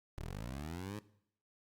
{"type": "linear sweep", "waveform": "15% pulse", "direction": "up", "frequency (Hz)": [34.25, 107.6], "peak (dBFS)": -35, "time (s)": [0.18, 0.99], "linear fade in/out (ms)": 0, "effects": ["noise-tail reverb RT60 0.7 s tail -19 dB re dry", "Opus 48 kbps"]}